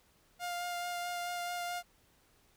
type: tone with vibrato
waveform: sawtooth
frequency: 704 Hz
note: F5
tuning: 14 cents sharp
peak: -32 dBFS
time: 0.39-1.83 s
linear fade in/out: 50 ms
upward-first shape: sine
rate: 4.6 Hz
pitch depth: 12 cents each way
effects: pink hiss -68 dBFS RMS until 2.56 s